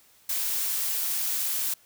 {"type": "noise", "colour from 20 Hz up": "blue", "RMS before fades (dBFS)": -28, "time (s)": [0.29, 1.74], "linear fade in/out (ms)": 5, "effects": ["white hiss -59 dBFS RMS until 1.85 s"]}